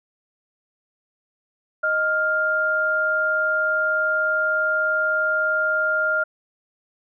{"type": "tone pair together", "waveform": "sine", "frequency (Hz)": [623, 1401.7], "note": ["D#5", "F6"], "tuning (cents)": [2, 6], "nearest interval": "octave + major second", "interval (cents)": 1404, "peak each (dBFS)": [-25, -19], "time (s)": [1.83, 6.24], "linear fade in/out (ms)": 10, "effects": []}